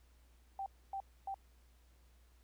sine tone bursts, 781 Hz, G5, 7 cents flat, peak -38 dBFS, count 3, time 0.59-1.343 s, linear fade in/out 2 ms, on 71 ms, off 270 ms, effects added 60 Hz sine -63 dBFS peak until 2.43 s + pink hiss -73 dBFS RMS until 2.43 s

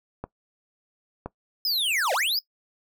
clicks, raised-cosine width 1 ms, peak -18 dBFS, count 2, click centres 0.24 / 1.26 s
square linear two-way sweep, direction down then up, 5180 to 482.9 to 5180 Hz, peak -23 dBFS, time 1.65-2.39 s, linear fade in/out 2 ms, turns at 2.13 s
effects noise-tail reverb RT60 0.1 s tail -20 dB re dry

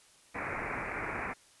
white low-pass noise, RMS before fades -37 dBFS, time 0.34-1.34 s, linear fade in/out 20 ms, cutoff 2400 Hz, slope 96 dB/octave, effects white hiss -61 dBFS RMS until 1.6 s + resampled to 24000 Hz

